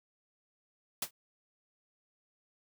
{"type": "noise with exponential decay", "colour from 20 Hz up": "white", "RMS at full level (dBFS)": -28, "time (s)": [1.02, 1.11], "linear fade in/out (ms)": 5, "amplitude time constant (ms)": 18, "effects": []}